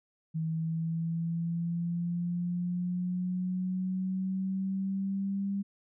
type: linear sweep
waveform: sine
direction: up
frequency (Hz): 160 to 198.8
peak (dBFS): -29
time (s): 0.34-5.63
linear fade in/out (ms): 20
effects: none